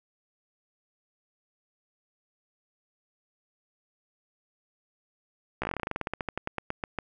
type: slowing click train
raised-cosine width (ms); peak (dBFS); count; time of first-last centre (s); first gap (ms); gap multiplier
0.5; -15; 24; 5.62-6.987; 15; 1.11
effects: none